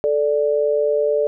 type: tone pair together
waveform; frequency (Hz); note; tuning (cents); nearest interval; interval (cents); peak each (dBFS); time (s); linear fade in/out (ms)
sine; 438 / 587.3; A4 / D5; -8 / 0; perfect fourth; 508; -18; 0.04-1.27; 0
effects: none